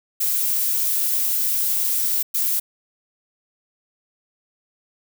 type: noise bursts at uneven times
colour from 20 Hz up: violet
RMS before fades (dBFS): -21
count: 2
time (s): 0.2-2.23 / 2.34-2.6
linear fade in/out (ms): 10
effects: none